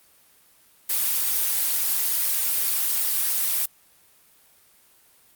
blue noise, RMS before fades -23 dBFS, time 0.89-3.66 s, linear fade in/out 10 ms, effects white hiss -57 dBFS RMS until 5.35 s + Opus 32 kbps

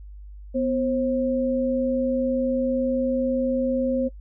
sine tone pair together, 249 / 533 Hz, B3 / C5, +14 / +32 cents, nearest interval octave + minor second, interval 1318 cents, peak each -23 dBFS, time 0.54-4.09 s, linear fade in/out 20 ms, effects noise-tail reverb RT60 0.1 s tail -19 dB re dry + added 50 Hz sine -38 dBFS peak until 4.2 s

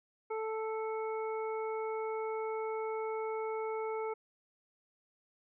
harmonic tone, 440 Hz, A4, in tune, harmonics 1 / 2 / 3 / 5, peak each -35 / -41 / -45 / -49 dBFS, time 0.3-4.14 s, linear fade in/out 10 ms, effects none

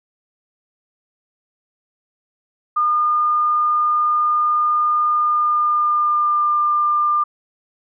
sine tone with pitch glide, 1214 to 1197.3 Hz, D#6 to D6, -43 to +33 cents, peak -14 dBFS, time 2.76-7.24 s, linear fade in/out 10 ms, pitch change -24 cents, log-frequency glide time 5.07-6.59 s, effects none

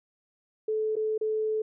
sine tone with dropouts, 434.1 Hz, A4, 23 cents flat, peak -25 dBFS, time 0.68-1.62 s, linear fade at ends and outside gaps 5 ms, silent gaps 0.956-0.965 / 1.179-1.211 s, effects none

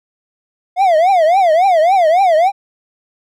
triangle tone with vibrato, 700 Hz, F5, 4 cents sharp, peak -6 dBFS, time 0.76-2.52 s, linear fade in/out 50 ms, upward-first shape triangle, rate 3.6 Hz, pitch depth 250 cents each way, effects none

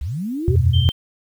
sine linear sweep, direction up, 55.7 to 404.2 Hz, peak -22 dBFS, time 0.01-0.56 s, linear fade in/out 5 ms
sine chord, E suspended second, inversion none, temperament equal with one note detuned, 82.41 / 92.5 / 124.04 Hz, E2 / F#2 / B2, 0 / 0 / +8 cents, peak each -17 dBFS, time 0.48-0.89 s, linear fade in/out 0 ms
sine tone, 3136 Hz, G7, in tune, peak -24 dBFS, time 0.73-0.92 s, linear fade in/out 10 ms
effects 8-bit

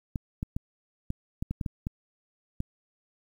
clicks, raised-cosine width 5 ms, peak -18 dBFS, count 10, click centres 0.158 / 0.429 / 0.565 / 1.104 / 1.425 / 1.51 / 1.612 / 1.662 / 1.869 / 2.604 s, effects 9-bit

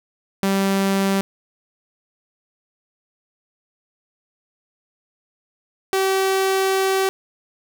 sawtooth tone pair in turn, 195.1 / 383.9 Hz, G3 / G4, -8 / -36 cents, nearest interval octave, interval 1172 cents, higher second, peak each -13 dBFS, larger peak neither, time 0.43-1.21 / 5.93-7.09 s, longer second, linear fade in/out 0 ms, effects none

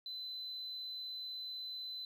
sine tone, 4028 Hz, B7, 33 cents sharp, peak -40 dBFS, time 0.06-2.05 s, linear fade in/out 2 ms, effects tanh soft clip ceiling -38 dBFS + 12-bit

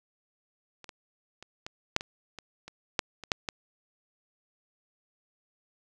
clicks, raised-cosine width 0.2 ms, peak -29 / -25 / -28 / -21 / -6 / -20 / -24 / -26 / -7 / -24 / -7 / -14 dBFS, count 12, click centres 0.843 / 0.892 / 1.426 / 1.665 / 1.964 / 2.009 / 2.387 / 2.68 / 2.992 / 3.237 / 3.318 / 3.488 s, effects none

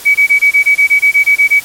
sine tone bursts, 2275 Hz, C#7, 44 cents sharp, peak -4 dBFS, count 13, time 0.05-1.602 s, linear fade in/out 20 ms, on 100 ms, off 21 ms, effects white hiss -30 dBFS RMS until 1.64 s + MP3 64 kbps

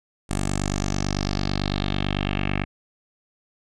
10% pulse tone with low-pass filter sweep, 49 Hz, G1, in tune, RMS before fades -25 dBFS, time 0.29-2.65 s, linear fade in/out 20 ms, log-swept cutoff 8900 to 2400 Hz, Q 3.7, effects none

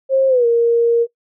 sine tone with pitch glide, 534 to 467.6 Hz, C5 to A#4, +35 to +5 cents, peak -10 dBFS, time 0.09-1.07 s, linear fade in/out 50 ms, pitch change -230 cents, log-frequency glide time 0.28-0.46 s, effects noise-tail reverb RT60 0.1 s tail -20 dB re dry

